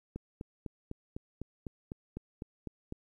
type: click train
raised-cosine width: 3 ms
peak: -26 dBFS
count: 12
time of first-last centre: 0.16-2.924 s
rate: 3.98 Hz
effects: 11-bit